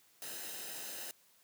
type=noise with comb filter; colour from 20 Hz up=white; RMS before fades=-44 dBFS; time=0.22-1.11 s; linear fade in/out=0 ms; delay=0.88 ms; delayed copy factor=-0.6; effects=white hiss -67 dBFS RMS until 1.43 s + high-pass 100 Hz 12 dB/octave